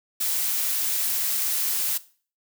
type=noise; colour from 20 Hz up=blue; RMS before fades=-25 dBFS; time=0.2-1.98 s; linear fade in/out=10 ms; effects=noise-tail reverb RT60 0.4 s tail -17 dB re dry